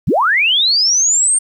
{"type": "linear sweep", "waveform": "sine", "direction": "up", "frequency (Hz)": [69.3, 8820], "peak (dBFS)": -10, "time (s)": [0.07, 1.39], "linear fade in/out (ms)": 10, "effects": ["8-bit"]}